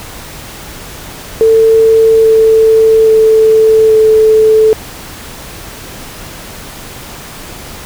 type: tone with pitch steps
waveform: sine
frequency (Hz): 446.9 / 443.6 / 440.2 / 436.9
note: A4 / A4 / A4 / A4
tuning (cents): +27 / +14 / +1 / -12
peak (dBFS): -3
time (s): 1.41-4.73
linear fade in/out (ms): 0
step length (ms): 830
effects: pink hiss -28 dBFS RMS until 7.85 s